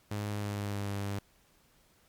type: tone with pitch glide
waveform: sawtooth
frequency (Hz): 103.83 to 100.12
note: G#2 to G2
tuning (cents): 0 to +37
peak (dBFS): -29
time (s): 0.11-1.19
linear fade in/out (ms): 5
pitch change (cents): -63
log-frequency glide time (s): 0.28-0.98
effects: pink hiss -66 dBFS RMS until 2.08 s + MP3 96 kbps